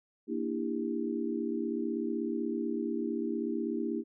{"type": "chord", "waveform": "sine", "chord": "E half-diminished seventh", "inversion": "second", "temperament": "equal with one note detuned", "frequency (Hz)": [233.1, 293.7, 329.6, 398.4], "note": ["Bb3", "D4", "E4", "G4"], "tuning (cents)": [0, 0, 0, 28], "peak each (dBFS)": [-35, -37, -35, -37], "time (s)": [0.27, 4.04], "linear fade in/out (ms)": 50, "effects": []}